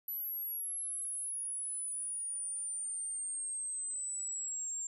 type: exponential sweep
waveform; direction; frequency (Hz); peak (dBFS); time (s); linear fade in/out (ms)
sine; down; 11870 to 7370; -36; 0.08-4.87; 2
effects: none